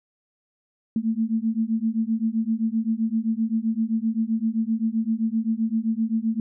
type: beating tone pair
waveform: sine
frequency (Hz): 220 / 227.7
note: A3 / A#3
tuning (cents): 0 / -40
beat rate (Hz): 7.7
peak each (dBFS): -24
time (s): 0.96-6.4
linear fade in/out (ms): 2
effects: none